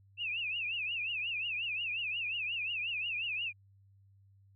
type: tone with vibrato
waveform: sine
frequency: 2637 Hz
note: E7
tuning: in tune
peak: -33 dBFS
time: 0.17-3.53 s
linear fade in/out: 50 ms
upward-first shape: triangle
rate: 5.6 Hz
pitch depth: 180 cents each way
effects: added 98 Hz sine -60 dBFS peak until 4.55 s